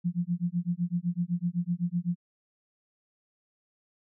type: tone with tremolo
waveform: sine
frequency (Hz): 174.61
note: F3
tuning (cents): 0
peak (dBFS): -23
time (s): 0.04-2.16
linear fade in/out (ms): 20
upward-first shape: sine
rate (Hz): 7.9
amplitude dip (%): 100
effects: none